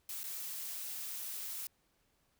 blue noise with dropouts, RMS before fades -42 dBFS, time 0.09-1.67 s, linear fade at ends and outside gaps 2 ms, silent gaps 0.233-0.239 s, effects pink hiss -75 dBFS RMS until 2.39 s

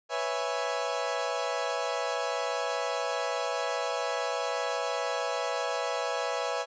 30% pulse chord, C# minor seventh, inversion third, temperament equal, 493.9 / 554.4 / 659.3 / 830.6 Hz, B4 / C#5 / E5 / G#5, 0 / 0 / 0 / 0 cents, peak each -32 / -32 / -31 / -33 dBFS, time 0.09-6.66 s, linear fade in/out 50 ms, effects resampled to 16000 Hz

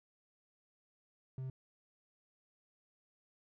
triangle tone, 130.81 Hz, C3, in tune, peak -37 dBFS, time 1.38-1.5 s, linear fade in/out 2 ms, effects none

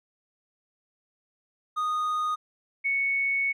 triangle / sine tone pair in turn, 1237 / 2216 Hz, D#6 / C#7, -10 / -1 cents, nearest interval minor seventh, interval 1009 cents, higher second, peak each -23 dBFS, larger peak neither, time 1.76-2.36 / 2.84-3.53 s, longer second, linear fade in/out 20 ms, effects none

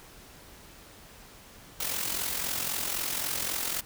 white noise with amplitude modulation, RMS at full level -29 dBFS, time 1.8-3.81 s, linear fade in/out 5 ms, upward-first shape sine, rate 43.8 Hz, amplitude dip 60%, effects pink hiss -51 dBFS RMS until 3.85 s

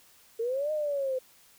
sine linear two-way sweep, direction up then down, 444.6 to 620 to 509 Hz, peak -27 dBFS, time 0.39-1.19 s, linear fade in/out 10 ms, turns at 0.72 s, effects white hiss -59 dBFS RMS until 1.58 s

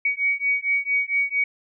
sine beating tone pair, 2249 / 2253.4 Hz, C#7 / C#7, +24 / +28 cents, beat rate 4.4 Hz, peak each -23 dBFS, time 0.05-1.44 s, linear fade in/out 5 ms, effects none

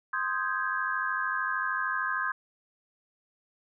sine chord, Ab major seventh, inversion first, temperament equal, 1046.5 / 1244.5 / 1568 / 1661.2 Hz, C6 / Eb6 / G6 / Ab6, 0 / 0 / 0 / 0 cents, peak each -33 / -34 / -32 / -33 dBFS, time 0.13-2.32 s, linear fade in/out 5 ms, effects none

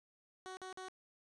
15% pulse tone bursts, 373.7 Hz, F#4, 17 cents sharp, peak -39 dBFS, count 3, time 0.46-0.884 s, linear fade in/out 0 ms, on 110 ms, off 47 ms, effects resampled to 22050 Hz

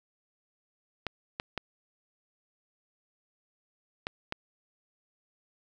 clicks, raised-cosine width 0.3 ms, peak -16 dBFS, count 5, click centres 1.067 / 1.399 / 1.577 / 4.069 / 4.324 s, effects none

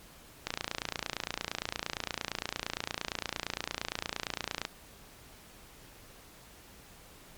click train, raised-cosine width 0.2 ms, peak -14 dBFS, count 121, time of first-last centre 0.47-4.651 s, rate 28.7 Hz, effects pink hiss -54 dBFS RMS until 7.37 s + MP3 96 kbps

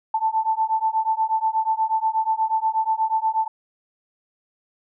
sine beating tone pair, 879 / 887.3 Hz, A5 / A5, -2 / +14 cents, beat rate 8.3 Hz, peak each -22 / -22 dBFS, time 0.14-3.48 s, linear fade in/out 5 ms, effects none

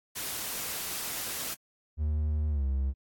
white noise, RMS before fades -35 dBFS, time 0.15-1.55 s, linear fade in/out 20 ms
triangle tone with pitch glide, 75.9 to 67.23 Hz, D#2 to C2, -42 to +48 cents, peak -24 dBFS, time 1.97-2.94 s, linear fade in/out 50 ms, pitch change -210 cents, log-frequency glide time 2.5-2.65 s
effects AAC 64 kbps

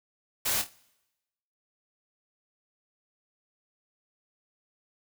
white noise with echo, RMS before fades -28 dBFS, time 0.45-0.62 s, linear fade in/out 10 ms, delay 26 ms, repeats 3, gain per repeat -9 dB, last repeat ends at 0.698 s, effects noise-tail reverb RT60 1.0 s tail -24 dB re dry

